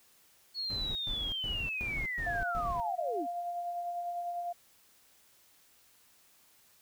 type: linear sweep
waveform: sine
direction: down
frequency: 4386 to 240.3 Hz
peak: -33 dBFS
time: 0.54-3.27 s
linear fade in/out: 50 ms
type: noise bursts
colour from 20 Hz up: brown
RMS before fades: -40 dBFS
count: 6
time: 0.7-2.8 s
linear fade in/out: 0 ms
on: 250 ms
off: 120 ms
type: tone with tremolo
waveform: sine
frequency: 698.5 Hz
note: F5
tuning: in tune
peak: -32 dBFS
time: 2.26-4.53 s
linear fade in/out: 10 ms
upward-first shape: triangle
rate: 10 Hz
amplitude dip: 40%
effects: white hiss -64 dBFS RMS until 6.81 s